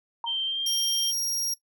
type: tone with exponential decay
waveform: sine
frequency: 932.3 Hz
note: A#5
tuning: in tune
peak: -26 dBFS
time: 0.24-0.38 s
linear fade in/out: 2 ms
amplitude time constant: 29 ms
type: tone with pitch glide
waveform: sine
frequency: 3136 to 3187 Hz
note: G7 to G7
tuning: 0 to +28 cents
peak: -25 dBFS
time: 0.26-1.12 s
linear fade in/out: 20 ms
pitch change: +28 cents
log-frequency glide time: 0.46-0.6 s
type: tone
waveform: sawtooth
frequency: 5620 Hz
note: F8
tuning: 10 cents sharp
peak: -24 dBFS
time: 0.66-1.54 s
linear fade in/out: 5 ms
effects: noise-tail reverb RT60 0.1 s tail -17 dB re dry